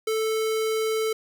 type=tone with notch filter; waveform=square; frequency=440 Hz; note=A4; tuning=in tune; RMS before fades=-25 dBFS; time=0.07-1.13 s; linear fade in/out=5 ms; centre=970 Hz; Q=1.8; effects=none